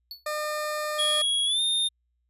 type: tone with exponential decay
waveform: square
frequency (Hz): 4435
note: C#8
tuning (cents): 0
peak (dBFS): -33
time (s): 0.11-0.26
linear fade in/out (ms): 1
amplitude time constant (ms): 32
type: tone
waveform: 20% pulse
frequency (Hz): 605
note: D#5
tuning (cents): -49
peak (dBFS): -23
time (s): 0.26-1.22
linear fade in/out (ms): 5
type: tone with pitch glide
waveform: square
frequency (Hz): 3322 to 3644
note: G#7 to A#7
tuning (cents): 0 to -40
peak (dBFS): -23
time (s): 0.98-1.89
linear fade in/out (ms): 20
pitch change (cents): +160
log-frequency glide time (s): 1.45-1.61
effects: added 60 Hz sine -70 dBFS peak until 2.29 s + resampled to 32000 Hz